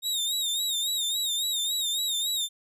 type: tone with vibrato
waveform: sawtooth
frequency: 3729 Hz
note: A#7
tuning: in tune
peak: -23 dBFS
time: 0.02-2.49 s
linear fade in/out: 50 ms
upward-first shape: sine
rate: 3.6 Hz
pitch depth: 84 cents each way
effects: resampled to 32000 Hz